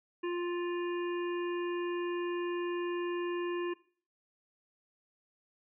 harmonic tone, 350 Hz, F4, 4 cents sharp, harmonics 1 / 3 / 5 / 7 / 8, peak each -32 / -42 / -46 / -49 / -50 dBFS, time 0.23-3.74 s, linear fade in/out 10 ms, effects noise-tail reverb RT60 0.5 s tail -21 dB re dry

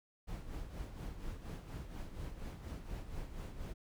brown noise with tremolo, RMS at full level -42 dBFS, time 0.27-3.74 s, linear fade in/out 20 ms, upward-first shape sine, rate 4.2 Hz, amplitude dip 60%, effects none

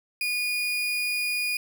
35% pulse tone, 2451 Hz, D#7, 27 cents flat, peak -23 dBFS, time 0.21-1.57 s, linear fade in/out 2 ms, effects none

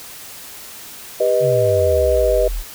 sine chord, G augmented, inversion none, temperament equal with one note detuned, 397.5 / 493.9 / 622.3 Hz, G4 / B4 / D#5, +24 / 0 / 0 cents, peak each -21 / -17 / -16 dBFS, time 1.2-2.48 s, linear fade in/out 5 ms
sine exponential sweep, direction down, 144.2 to 36.03 Hz, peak -20 dBFS, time 1.4-2.64 s, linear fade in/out 50 ms
effects white hiss -36 dBFS RMS until 2.74 s

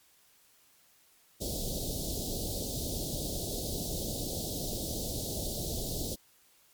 pink band-stop noise, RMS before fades -35 dBFS, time 1.4-6.16 s, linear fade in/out 20 ms, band 690 to 3600 Hz, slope 48 dB/octave, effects white hiss -64 dBFS RMS until 6.73 s + MP3 96 kbps

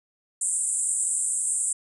pink band-pass noise, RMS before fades -26 dBFS, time 0.41-1.73 s, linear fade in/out 5 ms, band 7600 to 9500 Hz, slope 96 dB/octave, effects none

